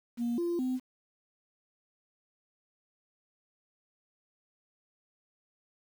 sine tone with pitch steps, 237.3 / 344.5 / 255.6 Hz, A#3 / F4 / C4, +31 / -24 / -40 cents, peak -27 dBFS, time 0.17-0.8 s, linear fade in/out 50 ms, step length 210 ms, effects tanh soft clip ceiling -25 dBFS + 9-bit

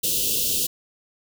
white band-stop noise, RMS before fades -23 dBFS, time 0.03-0.67 s, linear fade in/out 10 ms, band 540 to 2700 Hz, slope 96 dB/octave, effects none

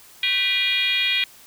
sine tone with frequency modulation, 2856 Hz, F7, 38 cents sharp, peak -18 dBFS, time 0.23-1.24 s, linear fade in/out 2 ms, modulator 441 Hz, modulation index 2, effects white hiss -48 dBFS RMS until 1.46 s

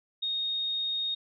sine tone, 3716 Hz, A#7, 6 cents flat, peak -28 dBFS, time 0.22-1.15 s, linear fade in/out 10 ms, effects none

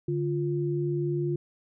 sine tone pair together, 145.68 / 349.5 Hz, D3 / F4, -14 / +1 cents, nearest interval octave + minor third, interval 1515 cents, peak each -28 dBFS, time 0.08-1.36 s, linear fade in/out 5 ms, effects none

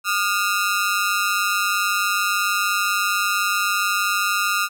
sawtooth ring-modulated tone, 1318.5 Hz, E6, in tune, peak -12 dBFS, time 0.04-4.69 s, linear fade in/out 50 ms, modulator 96.7 Hz, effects none

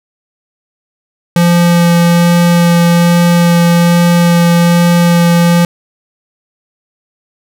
square tone with vibrato, 172.1 Hz, F3, 25 cents flat, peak -6 dBFS, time 1.36-5.65 s, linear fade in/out 2 ms, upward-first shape sine, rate 1.2 Hz, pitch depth 8 cents each way, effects none

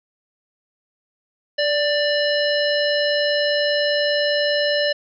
harmonic tone with a mistuned harmonic, 585 Hz, D5, 7 cents flat, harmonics 1 / 3 / 5 / 7 / 9, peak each -19 / -24 / -26 / -27 / -29 dBFS, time 1.58-4.93 s, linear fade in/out 10 ms, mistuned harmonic 3, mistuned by +22 cents, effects none

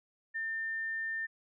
sine tone, 1800 Hz, A6, 39 cents sharp, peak -33 dBFS, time 0.34-1.27 s, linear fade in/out 20 ms, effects none

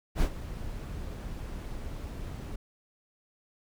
brown noise with ADSR envelope, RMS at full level -23 dBFS, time 0.15-2.56 s, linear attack 66 ms, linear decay 75 ms, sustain -15 dB, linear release 6 ms, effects none

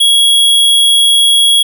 square tone, 3322 Hz, G#7, in tune, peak -6 dBFS, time 0-1.63 s, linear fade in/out 10 ms, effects none

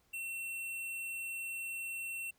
square tone, 2710 Hz, E7, 47 cents sharp, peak -39 dBFS, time 0.13-2.31 s, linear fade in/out 10 ms, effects pink hiss -72 dBFS RMS until 2.38 s

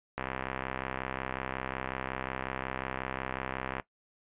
click train, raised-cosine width 0.5 ms, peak -18 dBFS, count 238, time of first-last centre 0.18-3.798 s, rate 65.5 Hz, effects noise-tail reverb RT60 0.1 s tail -17 dB re dry + resampled to 8000 Hz

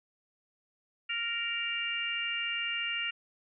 harmonic tone, 466.2 Hz, A#4, in tune, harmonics 3 / 4 / 5 / 6, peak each -40 / -39 / -37 / -33 dBFS, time 1.09-3.11 s, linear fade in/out 10 ms, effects none

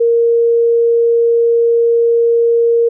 sine tone, 466.2 Hz, A#4, in tune, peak -8 dBFS, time 0-2.89 s, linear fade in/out 10 ms, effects none

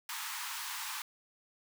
pink high-pass noise, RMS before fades -40 dBFS, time 0.09-1.02 s, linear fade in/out 2 ms, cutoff 850 Hz, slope 96 dB/octave, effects none

